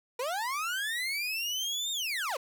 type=linear two-way sweep; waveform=30% pulse; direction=up then down; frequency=464.4 to 3700 to 464.4 Hz; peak=-28 dBFS; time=0.19-2.37 s; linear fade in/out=5 ms; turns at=1.92 s; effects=none